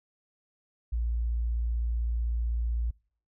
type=tone; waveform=sine; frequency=57.9 Hz; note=A#1; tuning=11 cents flat; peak=-26 dBFS; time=0.92-2.91 s; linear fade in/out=10 ms; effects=noise-tail reverb RT60 0.5 s tail -26 dB re dry